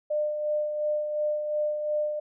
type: tone with tremolo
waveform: sine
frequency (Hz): 601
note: D5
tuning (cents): +40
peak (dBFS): -23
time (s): 0.1-2.2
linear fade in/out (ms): 10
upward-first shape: sine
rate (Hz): 2.8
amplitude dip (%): 45
effects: none